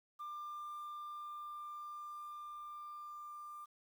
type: tone with level ramp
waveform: sine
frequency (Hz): 1193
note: D6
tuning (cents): +27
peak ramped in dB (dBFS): -40 to -46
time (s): 0.19-3.66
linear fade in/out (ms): 20
effects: tanh soft clip ceiling -42 dBFS + 11-bit